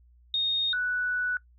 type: tone pair in turn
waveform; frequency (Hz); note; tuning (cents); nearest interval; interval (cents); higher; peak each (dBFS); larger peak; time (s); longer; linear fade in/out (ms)
sine; 3706 / 1481; A#7 / F#6; -11 / +1; octave + major third; 1588; first; -23 / -25; first; 0.34-0.73 / 0.73-1.37; second; 2
effects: noise-tail reverb RT60 0.1 s tail -19 dB re dry + added 60 Hz sine -55 dBFS peak until 1.58 s